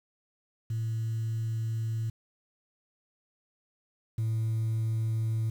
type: tone pair in turn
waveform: sine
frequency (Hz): 112.3 / 111.65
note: A2 / A2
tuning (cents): +36 / +26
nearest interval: unison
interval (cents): 10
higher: first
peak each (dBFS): -27 / -24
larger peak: second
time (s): 0.7-2.1 / 4.18-5.5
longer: first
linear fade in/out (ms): 5
effects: tanh soft clip ceiling -25 dBFS + 9-bit